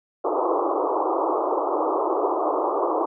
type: band-pass noise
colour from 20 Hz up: pink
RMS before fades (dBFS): -23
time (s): 0.24-3.06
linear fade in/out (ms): 10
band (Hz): 310 to 1200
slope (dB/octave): 96
effects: none